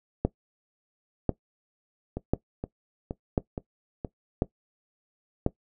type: two click trains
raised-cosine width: 2 ms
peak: -18 / -9 dBFS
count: 5 / 6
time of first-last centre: 2.17-4.048 / 0.25-5.464 s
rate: 2.13 / 0.959 Hz
effects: noise-tail reverb RT60 0.1 s tail -18 dB re dry